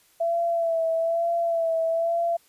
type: tone with vibrato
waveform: sine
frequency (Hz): 667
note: E5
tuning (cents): +20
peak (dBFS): -21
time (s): 0.2-2.37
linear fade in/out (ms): 10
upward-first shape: sine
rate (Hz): 1.1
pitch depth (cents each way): 36
effects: white hiss -60 dBFS RMS until 2.48 s + resampled to 32000 Hz